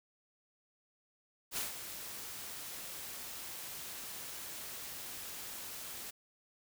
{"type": "noise with ADSR envelope", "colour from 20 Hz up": "white", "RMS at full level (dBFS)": -36, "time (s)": [1.51, 6.11], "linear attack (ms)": 66, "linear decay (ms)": 140, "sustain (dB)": -9, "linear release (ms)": 12, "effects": []}